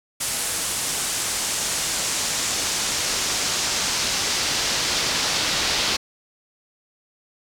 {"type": "noise with band-pass filter sweep", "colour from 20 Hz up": "brown", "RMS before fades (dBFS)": -24, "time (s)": [0.2, 5.97], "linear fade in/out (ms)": 10, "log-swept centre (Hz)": [9100, 4700], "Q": 1.3, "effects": []}